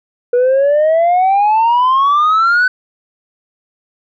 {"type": "exponential sweep", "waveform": "sine", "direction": "up", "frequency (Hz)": [481.5, 1517], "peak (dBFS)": -6, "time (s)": [0.33, 2.68], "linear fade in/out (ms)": 5, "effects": ["tanh soft clip ceiling -7 dBFS"]}